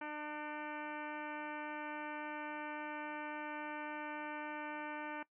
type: harmonic tone with a mistuned harmonic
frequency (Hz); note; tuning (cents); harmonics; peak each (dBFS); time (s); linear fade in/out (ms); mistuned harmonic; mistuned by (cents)
300.6; D4; +40; 1 / 2 / 3 / 4 / 5 / 6 / 7 / 8 / 9 / 10; -47 / -50 / -45 / -53 / -49 / -53 / -59 / -53 / -61 / -64; 0.01-5.23; 5; 8; -46
effects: noise-tail reverb RT60 0.1 s tail -20 dB re dry